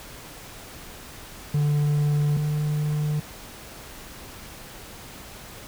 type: tone pair in turn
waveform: triangle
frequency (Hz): 147.2 / 150.03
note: D3 / D3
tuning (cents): +4 / +37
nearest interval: unison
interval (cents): 33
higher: second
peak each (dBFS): -17 / -20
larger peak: first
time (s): 1.54-2.37 / 2.37-3.2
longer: neither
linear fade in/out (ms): 5
effects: pink hiss -42 dBFS RMS until 5.67 s